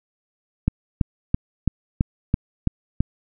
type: click train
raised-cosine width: 5 ms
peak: -5 dBFS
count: 8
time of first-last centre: 0.68-3.006 s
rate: 3.01 Hz
effects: none